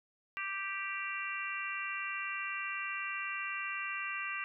harmonic tone, 392 Hz, G4, in tune, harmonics 3 / 4 / 5 / 6 / 7, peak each -42 / -43 / -42 / -42 / -41 dBFS, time 0.37-4.44 s, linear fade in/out 0 ms, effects none

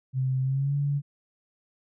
sine tone with pitch glide, 130.81 to 142.65 Hz, C3 to C#3, 0 to +50 cents, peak -23 dBFS, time 0.13-1.02 s, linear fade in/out 50 ms, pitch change +150 cents, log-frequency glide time 0.42-0.75 s, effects none

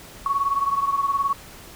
sine beating tone pair, 1108.7 / 1127.7 Hz, C#6 / C#6, 0 / +29 cents, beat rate 19 Hz, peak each -21 / -25 dBFS, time 0.26-1.33 s, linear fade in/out 2 ms, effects pink hiss -43 dBFS RMS until 1.75 s

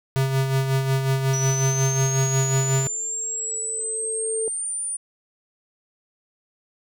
square tone with tremolo, 134 Hz, C3, 42 cents sharp, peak -18 dBFS, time 0.16-2.87 s, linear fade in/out 0 ms, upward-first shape sine, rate 5.5 Hz, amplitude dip 50%
sine exponential sweep, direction up, 5870 to 9397 Hz, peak -25 dBFS, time 1.33-4.97 s, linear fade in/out 10 ms
sine tone with exponential growth, 445.1 Hz, A4, 20 cents sharp, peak -23 dBFS, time 1.99-4.48 s, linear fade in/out 1 ms, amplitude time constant 540 ms
effects none

